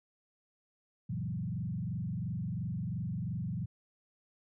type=tone with frequency modulation; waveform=sine; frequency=144.9 Hz; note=D3; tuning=23 cents flat; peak=-33 dBFS; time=1.09-3.66 s; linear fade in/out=10 ms; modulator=22.9 Hz; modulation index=2; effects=none